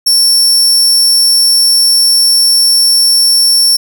sawtooth tone, 5440 Hz, F8, 46 cents flat, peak -3 dBFS, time 0.06-3.77 s, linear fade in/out 10 ms, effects none

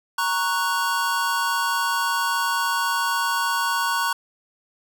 square chord, F# major, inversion first, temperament equal, 932.3 / 1108.7 / 1480 Hz, A#5 / C#6 / F#6, 0 / 0 / 0 cents, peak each -26 dBFS, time 0.18-4.13 s, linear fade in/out 5 ms, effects none

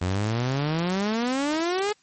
sawtooth exponential sweep, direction up, 87.31 to 427.6 Hz, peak -19 dBFS, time 0.01-1.93 s, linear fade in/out 10 ms, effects white hiss -62 dBFS RMS until 2.02 s + MP3 32 kbps

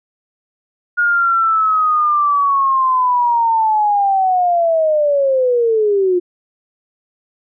sine linear sweep, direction down, 1435 to 350 Hz, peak -11 dBFS, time 0.97-6.2 s, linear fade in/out 20 ms, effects none

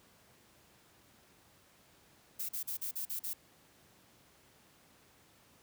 violet noise bursts, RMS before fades -38 dBFS, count 7, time 2.39-3.336 s, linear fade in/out 10 ms, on 100 ms, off 41 ms, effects pink hiss -64 dBFS RMS until 5.62 s + high-pass 80 Hz 12 dB/octave

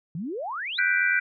sine exponential sweep, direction up, 148.5 to 4186 Hz, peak -29 dBFS, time 0.15-0.79 s, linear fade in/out 2 ms
sine chord, G major seventh, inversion third, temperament equal, 1480 / 1568 / 1975.5 / 2349 Hz, F#6 / G6 / B6 / D7, 0 / 0 / 0 / 0 cents, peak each -24 / -25 / -27 / -27 dBFS, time 0.78-1.2 s, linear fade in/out 10 ms
effects none

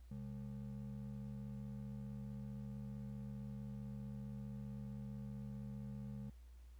triangle ring-modulated tone, 167.1 Hz, E3, 24 cents sharp, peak -40 dBFS, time 0.11-6.3 s, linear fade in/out 5 ms, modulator 37.7 Hz, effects added 60 Hz sine -55 dBFS peak until 6.79 s + pink hiss -75 dBFS RMS until 6.79 s

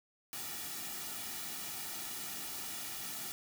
white noise with comb filter, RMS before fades -42 dBFS, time 0.33-3.32 s, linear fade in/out 0 ms, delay 1.9 ms, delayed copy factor -0.65, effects none

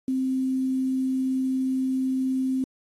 sine tone with quantisation, 261.4 Hz, C4, 1 cent flat, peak -22 dBFS, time 0.08-2.64 s, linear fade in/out 2 ms, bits 8, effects AAC 32 kbps

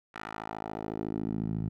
10% pulse tone with band-pass filter sweep, 54 Hz, A1, 32 cents flat, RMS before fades -35 dBFS, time 0.14-1.69 s, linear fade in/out 10 ms, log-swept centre 1600 to 130 Hz, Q 1.5, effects none

